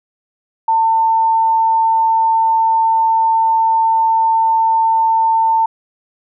sine tone, 898 Hz, A5, 35 cents sharp, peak -10 dBFS, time 0.68-5.66 s, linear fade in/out 5 ms, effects none

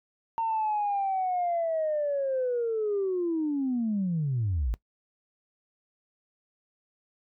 sine linear sweep, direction down, 916 to 48.82 Hz, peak -24 dBFS, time 0.38-4.74 s, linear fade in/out 0 ms, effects noise-tail reverb RT60 0.1 s tail -21 dB re dry + tanh soft clip ceiling -21 dBFS

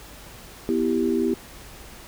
sine chord, E minor, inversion second, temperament equal, 246.9 / 329.6 / 392 Hz, B3 / E4 / G4, 0 / 0 / 0 cents, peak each -24 dBFS, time 0.69-1.34 s, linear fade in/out 0 ms, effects added 50 Hz sine -49 dBFS peak until 2.07 s + pink hiss -44 dBFS RMS until 2.07 s

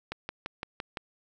click train, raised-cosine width 0.3 ms, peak -18 dBFS, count 6, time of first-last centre 0.12-0.972 s, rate 5.87 Hz, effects 10-bit

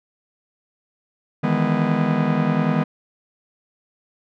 45% pulse chord, E major seventh, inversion third, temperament just, 154.51 / 164.81 / 206 / 247.2 Hz, D#3 / E3 / G#3 / B3, -12 / 0 / -14 / +2 cents, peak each -23 dBFS, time 1.43-2.84 s, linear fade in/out 10 ms, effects low-pass 2000 Hz 12 dB/octave

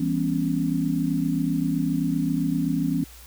sine chord, C# half-diminished seventh, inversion first, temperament just, 166.31 / 199.57 / 249.5 / 277.2 Hz, E3 / G3 / B3 / C#4, +16 / +31 / +18 / 0 cents, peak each -26 / -31 / -27 / -25 dBFS, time 0-3.04 s, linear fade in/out 5 ms, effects added 60 Hz sine -46 dBFS peak until 3.26 s + white hiss -48 dBFS RMS until 3.26 s

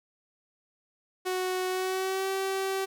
sawtooth tone with pitch glide, 369.5 to 385.4 Hz, F#4 to G4, -2 to -29 cents, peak -24 dBFS, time 1.25-2.86 s, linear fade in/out 20 ms, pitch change +73 cents, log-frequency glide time 1.68-2.29 s, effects none

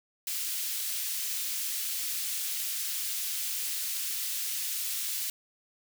white high-pass noise, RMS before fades -33 dBFS, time 0.27-5.3 s, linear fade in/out 2 ms, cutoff 2700 Hz, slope 12 dB/octave, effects none

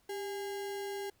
sine tone with sample-and-hold, 396.1 Hz, G4, 18 cents sharp, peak -36 dBFS, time 0.09-1.1 s, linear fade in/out 5 ms, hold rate 1225 Hz, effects pink hiss -70 dBFS RMS until 1.2 s

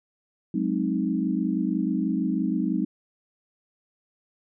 sine chord, Ab dominant seventh, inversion third, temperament equal with one note detuned, 185 / 211.2 / 261.6 / 311.1 Hz, Gb3 / Ab3 / C4 / Eb4, 0 / +29 / 0 / 0 cents, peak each -28 dBFS, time 0.54-2.85 s, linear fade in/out 5 ms, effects none

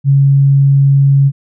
sine tone, 138.59 Hz, C#3, in tune, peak -5 dBFS, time 0.04-1.32 s, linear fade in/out 50 ms, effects none

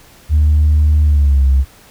sine tone with pitch glide, 75.6 to 66.96 Hz, D#2 to C2, -49 to +41 cents, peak -6 dBFS, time 0.29-1.65 s, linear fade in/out 50 ms, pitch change -210 cents, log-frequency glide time 1.03-1.45 s, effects tanh soft clip ceiling -5 dBFS + pink hiss -44 dBFS RMS until 1.9 s

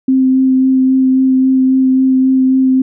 sine tone with vibrato, 261.6 Hz, C4, in tune, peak -7 dBFS, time 0.08-2.82 s, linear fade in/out 5 ms, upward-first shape sine, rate 3.7 Hz, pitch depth 11 cents each way, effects none

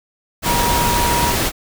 sine tone in noise, 954 Hz, A#5, 40 cents sharp, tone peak -18 dBFS, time 0.44-1.36 s, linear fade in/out 50 ms, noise pink, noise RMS -18 dBFS, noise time 0.42-1.52 s, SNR -3 dB, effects none

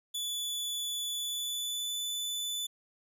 sawtooth tone with pitch glide, 3457 to 3493 Hz, A7 to A7, -31 to -13 cents, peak -30 dBFS, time 0.14-2.67 s, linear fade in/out 10 ms, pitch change +18 cents, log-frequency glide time 1.12-1.98 s, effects none

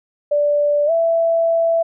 sine tone with pitch glide, 585 to 664.3 Hz, D5 to E5, -7 to +13 cents, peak -13 dBFS, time 0.31-1.83 s, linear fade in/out 10 ms, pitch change +220 cents, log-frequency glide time 0.86-0.91 s, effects none

